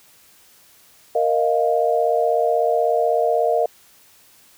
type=chord; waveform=sine; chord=Bb suspended fourth; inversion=none; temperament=equal; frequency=466.2 / 622.3 / 698.5 Hz; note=Bb4 / Eb5 / F5; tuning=0 / 0 / 0 cents; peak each=-20 dBFS; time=1.15-3.66 s; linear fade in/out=5 ms; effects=white hiss -52 dBFS RMS until 4.57 s